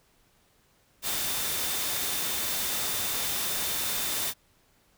sine tone in noise, 3588 Hz, A7, 33 cents sharp, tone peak -39 dBFS, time 1.02-4.34 s, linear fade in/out 50 ms, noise white, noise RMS -30 dBFS, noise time 1.02-4.34 s, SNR -12 dB, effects pink hiss -65 dBFS RMS until 4.97 s

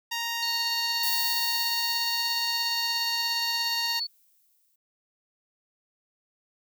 10% pulse tone, 932.3 Hz, A#5, in tune, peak -20 dBFS, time 0.11-4 s, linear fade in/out 10 ms
sine tone with tremolo, 4435 Hz, C#8, in tune, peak -26 dBFS, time 0.42-4.07 s, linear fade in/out 10 ms, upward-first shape sine, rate 17 Hz, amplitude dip 40%
violet noise with exponential decay, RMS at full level -29 dBFS, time 1.03-4.76 s, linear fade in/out 5 ms, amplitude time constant 810 ms
effects none

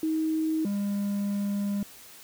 sine / triangle tone pair in turn, 316.5 / 201.9 Hz, D#4 / G#3, +30 / -49 cents, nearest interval minor sixth, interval 779 cents, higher first, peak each -24 dBFS, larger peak neither, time 0.03-0.65 / 0.65-1.83 s, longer second, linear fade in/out 2 ms, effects white hiss -49 dBFS RMS until 2.23 s

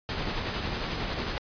pink noise with tremolo, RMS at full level -30 dBFS, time 0.09-1.38 s, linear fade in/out 0 ms, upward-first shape sine, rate 11 Hz, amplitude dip 30%, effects resampled to 11025 Hz

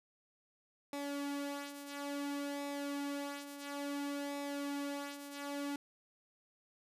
sawtooth tone with flanger, 284.4 Hz, C#4, 45 cents sharp, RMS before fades -41 dBFS, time 0.93-5.76 s, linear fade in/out 2 ms, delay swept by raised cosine 0.65 to 3.55 ms, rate 0.58 Hz, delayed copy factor -0.55, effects resampled to 32000 Hz

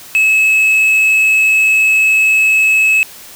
triangle tone with quantisation, 2586 Hz, E7, 34 cents flat, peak -6 dBFS, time 0.15-3.03 s, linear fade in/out 0 ms, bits 6, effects white hiss -35 dBFS RMS until 3.35 s

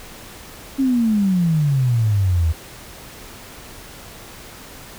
sine exponential sweep, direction down, 275.9 to 77.78 Hz, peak -14 dBFS, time 0.78-2.53 s, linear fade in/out 20 ms, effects pink hiss -39 dBFS RMS until 4.98 s

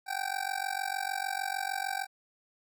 25% pulse tone with amplitude modulation, 777 Hz, G5, 16 cents flat, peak -24 dBFS, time 0.06-2.07 s, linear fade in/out 50 ms, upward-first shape sine, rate 46.6 Hz, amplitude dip 95%, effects none

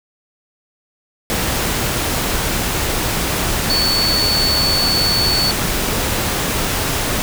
sine tone in noise, 4455 Hz, C#8, 8 cents sharp, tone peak -15 dBFS, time 3.7-5.51 s, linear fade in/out 0 ms, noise pink, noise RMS -19 dBFS, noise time 1.3-7.22 s, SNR +1 dB, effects none

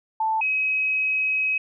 sine tone pair in turn, 881 / 2544 Hz, A5 / D#7, +2 / +38 cents, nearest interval octave + tritone, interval 1836 cents, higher second, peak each -20 dBFS, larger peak neither, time 0.2-0.41 / 0.41-1.58 s, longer second, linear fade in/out 5 ms, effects none

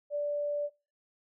sine tone, 584 Hz, D5, 10 cents flat, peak -29 dBFS, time 0.1-0.7 s, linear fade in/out 50 ms, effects noise-tail reverb RT60 0.4 s tail -25 dB re dry

